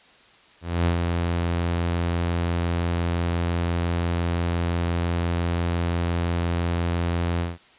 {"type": "tone with ADSR envelope", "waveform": "sawtooth", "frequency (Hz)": 85.8, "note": "F2", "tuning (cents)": -30, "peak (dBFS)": -14, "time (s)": [0.61, 7.58], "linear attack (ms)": 250, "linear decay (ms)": 100, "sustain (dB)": -4, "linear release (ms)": 180, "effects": ["white hiss -53 dBFS RMS until 7.78 s", "resampled to 8000 Hz"]}